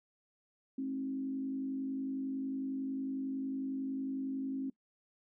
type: tone with frequency modulation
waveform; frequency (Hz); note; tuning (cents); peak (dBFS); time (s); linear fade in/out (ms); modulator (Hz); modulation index
sine; 267.4; C4; +38; -34; 0.78-4.7; 5; 51; 0.48
effects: noise-tail reverb RT60 0.1 s tail -21 dB re dry